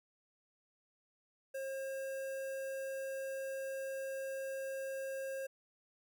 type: tone with notch filter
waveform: square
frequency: 537 Hz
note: C5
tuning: 45 cents sharp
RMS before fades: -41 dBFS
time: 1.54-5.47 s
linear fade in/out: 10 ms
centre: 4000 Hz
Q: 0.92
effects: none